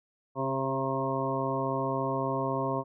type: harmonic tone with a mistuned harmonic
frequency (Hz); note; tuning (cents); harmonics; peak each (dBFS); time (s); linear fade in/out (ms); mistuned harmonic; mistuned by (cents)
134.2; C3; +44; 1 / 2 / 3 / 4 / 5 / 7 / 8; -35 / -35 / -35 / -35 / -35 / -35 / -35; 0.35-2.84; 50; 3; -16
effects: none